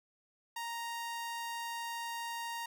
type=tone; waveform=sawtooth; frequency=932.3 Hz; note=A#5; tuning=in tune; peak=-34 dBFS; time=0.56-2.66 s; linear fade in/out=5 ms; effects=none